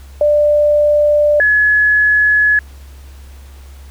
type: tone pair in turn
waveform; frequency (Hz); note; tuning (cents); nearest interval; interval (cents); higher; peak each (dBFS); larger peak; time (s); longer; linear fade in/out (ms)
sine; 592 / 1698.3; D5 / G#6; +14 / +38; octave + tritone; 1824; second; -8; neither; 0.21-1.4 / 1.4-2.59; neither; 2
effects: added 68 Hz sine -33 dBFS peak until 3.9 s + pink hiss -46 dBFS RMS until 3.9 s